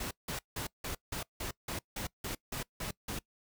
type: noise bursts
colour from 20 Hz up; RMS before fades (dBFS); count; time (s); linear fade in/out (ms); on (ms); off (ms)
pink; -38; 12; 0-3.19; 5; 110; 170
effects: noise-tail reverb RT60 0.1 s tail -22 dB re dry